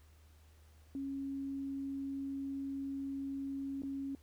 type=tone with dropouts; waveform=sine; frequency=274.2 Hz; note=C#4; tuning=19 cents flat; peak=-37 dBFS; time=0.95-4.15 s; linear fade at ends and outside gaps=1 ms; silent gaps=3.82-3.834 s; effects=added 77 Hz sine -59 dBFS peak until 4.22 s + pink hiss -69 dBFS RMS until 4.22 s